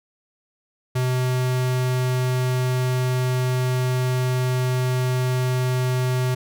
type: tone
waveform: square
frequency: 127.2 Hz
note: C3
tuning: 48 cents flat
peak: -20 dBFS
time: 0.95-6.35 s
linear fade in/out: 10 ms
effects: none